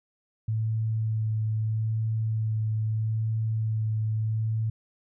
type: tone with vibrato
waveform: sine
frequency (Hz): 110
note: A2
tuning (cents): 0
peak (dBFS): -24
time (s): 0.48-4.7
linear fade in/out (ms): 5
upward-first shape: sine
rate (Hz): 0.78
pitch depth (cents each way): 14
effects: none